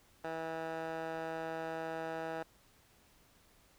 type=tone with band-pass filter; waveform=15% pulse; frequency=162.2 Hz; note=E3; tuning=28 cents flat; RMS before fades=-40 dBFS; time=0.24-2.43 s; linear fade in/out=5 ms; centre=940 Hz; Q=1.5; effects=pink hiss -66 dBFS RMS until 3.78 s